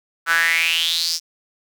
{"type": "tone with high-pass filter sweep", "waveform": "sawtooth", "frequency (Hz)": 166, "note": "E3", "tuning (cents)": 12, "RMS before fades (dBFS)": -19, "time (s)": [0.26, 1.2], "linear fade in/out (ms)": 50, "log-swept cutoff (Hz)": [1400, 5500], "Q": 6.7, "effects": []}